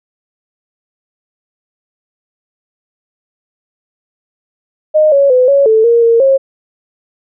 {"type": "tone with pitch steps", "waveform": "sine", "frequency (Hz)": [616, 558, 505, 558, 440.6, 468.1, 462, 540], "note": ["D#5", "C#5", "B4", "C#5", "A4", "A#4", "A#4", "C#5"], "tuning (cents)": [-17, 11, 39, 11, 2, 7, -16, -45], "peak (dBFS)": -5, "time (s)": [4.94, 6.38], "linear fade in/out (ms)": 20, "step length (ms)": 180, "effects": []}